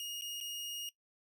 sawtooth tone with dropouts, 2863 Hz, F7, 42 cents sharp, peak -36 dBFS, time 0-0.89 s, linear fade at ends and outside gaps 1 ms, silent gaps 0.211-0.22 / 0.403-0.41 s, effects noise-tail reverb RT60 0.1 s tail -18 dB re dry

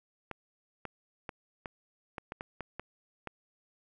clicks, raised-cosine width 0.5 ms, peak -23 dBFS, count 10, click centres 0.313 / 0.853 / 1.292 / 1.658 / 2.182 / 2.321 / 2.409 / 2.607 / 2.796 / 3.273 s, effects none

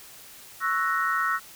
sine chord, F# dominant seventh, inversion second, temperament equal, 1108.7 / 1318.5 / 1480 / 1864.7 Hz, C#6 / E6 / F#6 / A#6, 0 / 0 / 0 / 0 cents, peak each -30 / -26 / -29 / -29 dBFS, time 0.6-1.4 s, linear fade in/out 50 ms, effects white hiss -47 dBFS RMS until 1.55 s

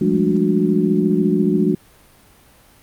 sine tone cluster, 173.9 / 200.4 / 214.7 / 295.7 / 366.2 Hz, F3 / G3 / A3 / D4 / F#4, -7 / +38 / -42 / +12 / -18 cents, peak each -20 dBFS, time 0.01-1.75 s, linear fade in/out 5 ms, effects pink hiss -50 dBFS RMS until 2.82 s + Opus 48 kbps

